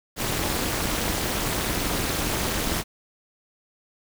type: noise with amplitude modulation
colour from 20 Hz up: pink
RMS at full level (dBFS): -22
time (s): 0.16-2.84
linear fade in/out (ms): 50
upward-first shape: sine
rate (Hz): 256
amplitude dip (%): 95
effects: none